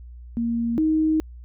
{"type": "tone pair in turn", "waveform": "sine", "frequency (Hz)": [233.1, 313.7], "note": ["A#3", "D#4"], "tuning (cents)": [0, 14], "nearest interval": "perfect fourth", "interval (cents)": 514, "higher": "second", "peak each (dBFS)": [-21, -17], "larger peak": "second", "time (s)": [[0.37, 0.78], [0.78, 1.2]], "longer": "second", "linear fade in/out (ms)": 0, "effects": ["added 60 Hz sine -38 dBFS peak until 1.44 s"]}